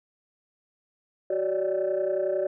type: tone cluster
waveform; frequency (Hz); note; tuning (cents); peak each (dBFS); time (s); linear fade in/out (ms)
sine; 375 / 566 / 597; F#4 / C#5 / D5; +23 / +36 / +28; -27; 1.3-2.47; 5
effects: tanh soft clip ceiling -18 dBFS